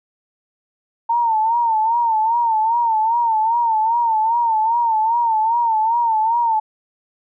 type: tone with vibrato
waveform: sine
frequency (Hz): 908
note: A#5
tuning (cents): -46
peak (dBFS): -14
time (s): 1.09-6.6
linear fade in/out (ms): 10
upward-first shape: sine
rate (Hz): 2.5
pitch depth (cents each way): 86
effects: none